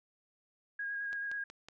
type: tone with vibrato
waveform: sine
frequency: 1638 Hz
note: G#6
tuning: 24 cents flat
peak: -35 dBFS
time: 0.79-1.44 s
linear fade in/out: 5 ms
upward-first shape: square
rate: 9.3 Hz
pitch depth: 14 cents each way
type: click train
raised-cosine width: 0.2 ms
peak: -31 dBFS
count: 4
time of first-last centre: 1.13-1.686 s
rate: 5.4 Hz
effects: none